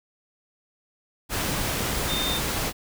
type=tone in noise; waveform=sine; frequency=3626 Hz; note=A#7; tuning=49 cents flat; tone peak=-27 dBFS; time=2.07-2.41 s; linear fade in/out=50 ms; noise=pink; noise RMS=-27 dBFS; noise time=1.29-2.73 s; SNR=-3 dB; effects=none